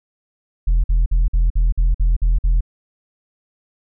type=tone bursts; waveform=sine; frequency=41.61 Hz; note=E1; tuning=17 cents sharp; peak=-9 dBFS; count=9; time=0.67-2.608 s; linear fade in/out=10 ms; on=170 ms; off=51 ms; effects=tanh soft clip ceiling -11 dBFS